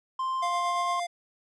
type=tone with pitch glide; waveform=triangle; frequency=1046.5 to 1062.3 Hz; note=C6 to C6; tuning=0 to +26 cents; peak=-25 dBFS; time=0.19-1 s; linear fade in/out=5 ms; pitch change=+26 cents; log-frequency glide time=0.31-0.89 s
type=tone with tremolo; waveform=square; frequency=698.5 Hz; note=F5; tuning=in tune; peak=-29 dBFS; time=0.42-1.07 s; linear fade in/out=10 ms; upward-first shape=sine; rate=8.7 Hz; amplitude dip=35%
effects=resampled to 22050 Hz